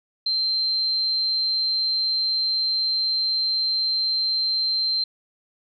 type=tone; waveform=sine; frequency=4132 Hz; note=C8; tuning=22 cents flat; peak=-20 dBFS; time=0.26-5.04 s; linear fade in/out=5 ms; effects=none